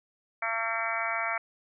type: harmonic tone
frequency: 226.9 Hz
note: A#3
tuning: 47 cents flat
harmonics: 3 / 4 / 5 / 6 / 7 / 8 / 9 / 10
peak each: -35 / -38 / -38 / -34 / -39 / -38 / -36 / -34 dBFS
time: 0.42-1.38 s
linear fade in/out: 5 ms
effects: none